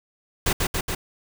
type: noise with echo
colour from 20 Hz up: pink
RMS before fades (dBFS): -21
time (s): 0.46-0.53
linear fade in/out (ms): 5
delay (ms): 140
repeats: 3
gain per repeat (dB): -2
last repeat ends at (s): 0.95
effects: none